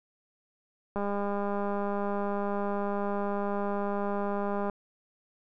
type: click train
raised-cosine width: 1 ms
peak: -19 dBFS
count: 756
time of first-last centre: 0.96-4.698 s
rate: 202 Hz
effects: none